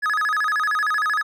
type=tone with vibrato; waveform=triangle; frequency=1458 Hz; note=F#6; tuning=26 cents flat; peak=-17 dBFS; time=0.02-1.23 s; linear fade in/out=20 ms; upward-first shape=square; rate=13 Hz; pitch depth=260 cents each way; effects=none